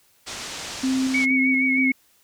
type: low-pass noise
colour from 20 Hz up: white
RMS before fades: -34 dBFS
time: 0.26-1.26 s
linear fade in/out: 20 ms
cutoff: 7100 Hz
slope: 24 dB/octave
type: tone with tremolo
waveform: sine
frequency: 262.2 Hz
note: C4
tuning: 4 cents sharp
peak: -19 dBFS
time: 0.83-1.92 s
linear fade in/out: 10 ms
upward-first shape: square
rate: 2.1 Hz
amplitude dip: 25%
type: tone with vibrato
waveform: sine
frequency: 2217 Hz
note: C#7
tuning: in tune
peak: -19 dBFS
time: 1.14-1.92 s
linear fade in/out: 5 ms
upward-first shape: triangle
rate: 6.4 Hz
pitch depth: 49 cents each way
effects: white hiss -60 dBFS RMS until 2.23 s